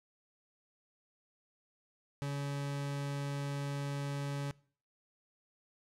40% pulse tone, 141.5 Hz, C#3, 36 cents sharp, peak -34 dBFS, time 2.22-4.51 s, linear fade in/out 0 ms, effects noise-tail reverb RT60 0.5 s tail -23 dB re dry + low-pass 10000 Hz 12 dB/octave

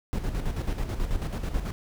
brown noise with tremolo, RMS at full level -27 dBFS, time 0.13-1.72 s, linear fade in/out 0 ms, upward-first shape square, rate 9.2 Hz, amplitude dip 55%, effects none

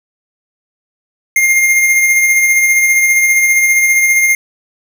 square tone with tremolo, 2119 Hz, C7, 21 cents sharp, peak -7 dBFS, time 1.36-4.35 s, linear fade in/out 2 ms, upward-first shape sine, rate 15 Hz, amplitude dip 35%, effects none

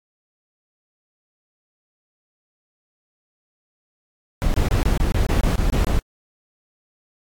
brown noise bursts, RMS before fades -18 dBFS, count 11, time 4.42-5.99 s, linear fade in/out 0 ms, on 120 ms, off 25 ms, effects AAC 64 kbps

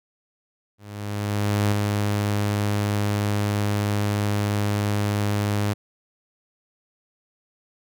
sawtooth tone with ADSR envelope, 103.1 Hz, G#2, 12 cents flat, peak -14 dBFS, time 0.78-5.74 s, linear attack 940 ms, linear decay 7 ms, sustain -3 dB, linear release 18 ms, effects none

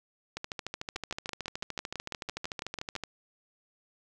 two click trains, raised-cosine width 0.2 ms, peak -18 / -18 dBFS, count 37 / 13, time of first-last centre 0.37-3.037 / 0.96-2.953 s, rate 13.5 / 6.02 Hz, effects none

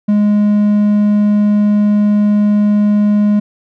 triangle tone, 207.7 Hz, G#3, in tune, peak -6 dBFS, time 0.08-3.4 s, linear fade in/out 10 ms, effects none

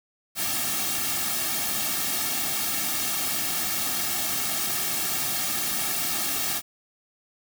white noise with comb filter, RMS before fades -27 dBFS, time 0.35-6.62 s, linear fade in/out 50 ms, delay 2 ms, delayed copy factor -0.85, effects none

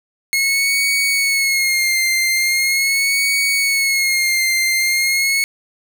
sawtooth tone with vibrato, 2165 Hz, C#7, 41 cents flat, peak -11 dBFS, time 0.33-5.44 s, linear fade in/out 0 ms, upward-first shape sine, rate 0.41 Hz, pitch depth 58 cents each way, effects none

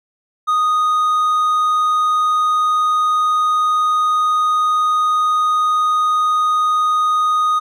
triangle tone, 1241 Hz, D#6, 5 cents flat, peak -11 dBFS, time 0.47-7.6 s, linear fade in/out 20 ms, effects none

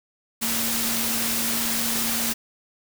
sine tone in noise, 230 Hz, A#3, 23 cents flat, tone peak -31 dBFS, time 0.41-2.34 s, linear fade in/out 20 ms, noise white, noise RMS -25 dBFS, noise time 0.41-2.34 s, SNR -9 dB, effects none

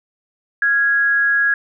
sine tone pair together, 1396.9 / 1659.8 Hz, F6 / G#6, 0 / -1 cents, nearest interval minor third, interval 299 cents, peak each -24 / -13 dBFS, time 0.62-1.54 s, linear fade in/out 2 ms, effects none

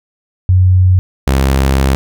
sine / sawtooth tone pair in turn, 92.1 / 67.19 Hz, F#2 / C2, -7 / +47 cents, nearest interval perfect fourth, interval 546 cents, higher first, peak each -5 dBFS, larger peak neither, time 0.49-0.99 / 1.27-1.95 s, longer second, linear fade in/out 0 ms, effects none

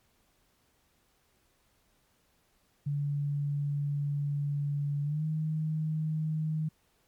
sine tone with pitch glide, 143.9 to 156.02 Hz, D3 to D#3, -35 to +5 cents, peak -28 dBFS, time 2.86-6.69 s, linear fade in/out 10 ms, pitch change +140 cents, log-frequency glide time 5.03-5.24 s, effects pink hiss -70 dBFS RMS until 7.07 s + MP3 96 kbps

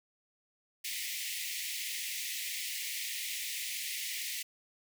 pink high-pass noise, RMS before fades -38 dBFS, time 0.84-4.43 s, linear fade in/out 10 ms, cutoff 1900 Hz, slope 96 dB/octave, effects none

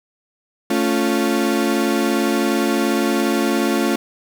35% pulse chord, A augmented, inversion none, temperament equal, 220 / 277.2 / 349.2 Hz, A3 / C#4 / E#4, 0 / 0 / 0 cents, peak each -19 dBFS, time 0.7-3.96 s, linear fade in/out 5 ms, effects none

